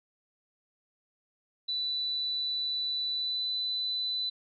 sine tone with pitch glide, 3974 to 3997 Hz, B7 to B7, +10 to +20 cents, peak -29 dBFS, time 1.68-4.3 s, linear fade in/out 10 ms, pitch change +10 cents, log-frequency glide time 3.14-3.45 s, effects none

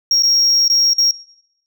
sine tone with dropouts, 5588 Hz, F8, in tune, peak -8 dBFS, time 0.11-1.11 s, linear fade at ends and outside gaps 2 ms, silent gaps 0.224-0.233 / 0.68-0.699 / 0.934-0.982 s, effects noise-tail reverb RT60 0.8 s tail -22 dB re dry + tanh soft clip ceiling -9 dBFS

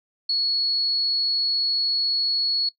sine tone, 4366 Hz, C#8, 27 cents flat, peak -20 dBFS, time 0.29-2.69 s, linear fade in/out 5 ms, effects noise-tail reverb RT60 0.1 s tail -20 dB re dry

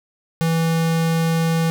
square tone, 164.2 Hz, E3, 6 cents flat, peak -17 dBFS, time 0.41-1.7 s, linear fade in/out 0 ms, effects none

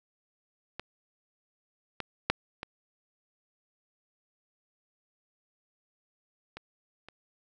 clicks, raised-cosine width 0.3 ms, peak -20 / -17 / -7 / -20 / -25 / -30 dBFS, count 6, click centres 0.796 / 2.003 / 2.3 / 2.631 / 6.57 / 7.086 s, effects none

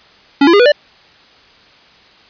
square tone with pitch steps, 281 / 338.1 / 406.7 / 489.2 / 588.6 Hz, C#4 / E4 / G#4 / B4 / D5, +24 / +44 / -36 / -16 / +4 cents, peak -6 dBFS, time 0.41-0.72 s, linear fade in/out 5 ms, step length 62 ms, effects white hiss -45 dBFS RMS until 2.29 s + resampled to 11025 Hz

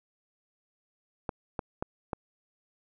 clicks, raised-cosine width 1 ms, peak -17 dBFS, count 4, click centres 1.292 / 1.592 / 1.825 / 2.132 s, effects none

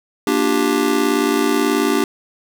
square chord, G minor seventh, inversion first, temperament just, 235.2 / 294 / 352.8 / 392 Hz, Bb3 / D4 / F4 / G4, +16 / +2 / +18 / 0 cents, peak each -23 / -19 / -25 / -20 dBFS, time 0.27-2.04 s, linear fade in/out 2 ms, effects none

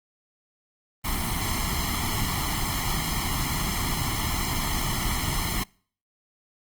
pink noise with comb filter, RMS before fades -27 dBFS, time 1.04-5.64 s, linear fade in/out 10 ms, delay 0.96 ms, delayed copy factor +0.85, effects noise-tail reverb RT60 0.5 s tail -26 dB re dry + Opus 32 kbps

